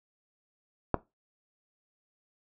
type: clicks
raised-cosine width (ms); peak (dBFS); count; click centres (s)
1; -10 / -26; 2; 0.943 / 0.946
effects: noise-tail reverb RT60 0.2 s tail -17 dB re dry